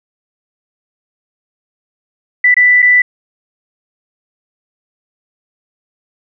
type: tone with dropouts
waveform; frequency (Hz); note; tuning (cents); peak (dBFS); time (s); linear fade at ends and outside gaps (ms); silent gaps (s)
sine; 1980; B6; +4; -5; 2.44-3.02; 5; 2.543-2.566 / 2.821-2.825
effects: none